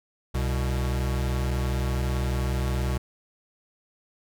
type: tone pair together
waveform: square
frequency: 65.41 / 123.98 Hz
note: C2 / B2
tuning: 0 / +7 cents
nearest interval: major seventh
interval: 1107 cents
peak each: -26 / -30 dBFS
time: 0.34-2.98 s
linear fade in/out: 10 ms
effects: none